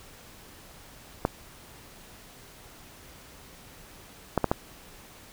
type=clicks; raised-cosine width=1 ms; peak=-8 dBFS; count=4; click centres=1.251 / 4.377 / 4.443 / 4.515 s; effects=pink hiss -50 dBFS RMS until 5.32 s